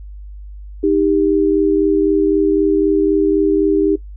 sine tone pair together, 312.4 / 396.3 Hz, D#4 / G4, +7 / +19 cents, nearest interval major third, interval 412 cents, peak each -14 dBFS, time 0.83-3.96 s, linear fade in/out 10 ms, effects noise-tail reverb RT60 0.1 s tail -18 dB re dry + added 50 Hz sine -30 dBFS peak until 4.16 s

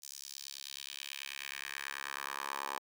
10% pulse tone with high-pass filter sweep, 69.3 Hz, C#2, in tune, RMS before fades -43 dBFS, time 0.02-2.79 s, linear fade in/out 10 ms, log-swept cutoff 6200 to 850 Hz, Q 1.9, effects none

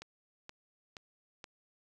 click train, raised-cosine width 0.2 ms, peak -28 dBFS, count 4, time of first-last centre 0.02-1.442 s, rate 2.11 Hz, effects none

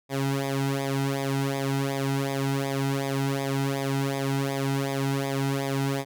sawtooth tone with flanger, 137.1 Hz, C#3, 19 cents flat, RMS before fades -27 dBFS, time 0.09-6.05 s, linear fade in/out 50 ms, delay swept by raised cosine 0.69 to 1.79 ms, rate 2.7 Hz, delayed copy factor -0.85, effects none

